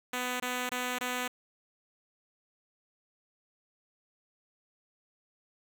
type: tone bursts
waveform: 5% pulse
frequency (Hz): 249.4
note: B3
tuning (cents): +17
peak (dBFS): -20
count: 4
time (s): 0.13-1.279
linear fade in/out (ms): 5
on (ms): 270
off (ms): 23
effects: none